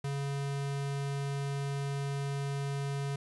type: tone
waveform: square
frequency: 139.9 Hz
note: C#3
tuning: 16 cents sharp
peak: -33 dBFS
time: 0.04-3.16 s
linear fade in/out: 5 ms
effects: resampled to 24000 Hz + 10-bit